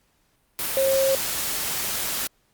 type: tone in noise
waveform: sine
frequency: 538 Hz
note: C5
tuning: 48 cents sharp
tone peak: -18 dBFS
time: 0.77-1.15 s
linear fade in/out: 0 ms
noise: white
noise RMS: -27 dBFS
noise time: 0.59-2.27 s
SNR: +6 dB
effects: pink hiss -66 dBFS RMS until 2.53 s + Opus 48 kbps